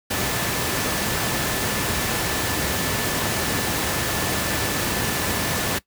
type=tone in noise; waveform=sine; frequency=1747 Hz; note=A6; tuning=13 cents flat; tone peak=-34 dBFS; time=0.1-5.79 s; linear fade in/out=10 ms; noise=pink; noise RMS=-23 dBFS; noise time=0.1-5.79 s; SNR=-14 dB; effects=noise-tail reverb RT60 0.1 s tail -19 dB re dry + high-pass 80 Hz 12 dB/octave